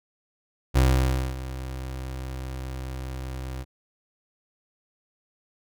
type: tone with ADSR envelope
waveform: 30% pulse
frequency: 64.9 Hz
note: C2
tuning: 13 cents flat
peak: -13 dBFS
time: 0.74-3.65 s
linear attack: 28 ms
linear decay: 580 ms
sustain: -16 dB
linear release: 35 ms
effects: none